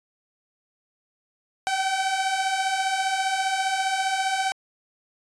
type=beating tone pair; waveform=sawtooth; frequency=756 / 771 Hz; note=F#5 / G5; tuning=+37 / -29 cents; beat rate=15 Hz; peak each=-25 / -20 dBFS; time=1.67-4.52 s; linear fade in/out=0 ms; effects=resampled to 22050 Hz